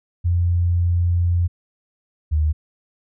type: tone pair in turn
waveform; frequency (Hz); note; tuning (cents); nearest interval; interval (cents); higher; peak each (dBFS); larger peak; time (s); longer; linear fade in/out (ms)
sine; 87.1 / 76.86; F2 / D#2; -4 / -21; major second; 217; first; -15; neither; 0.24-1.48 / 2.31-2.53; first; 20
effects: none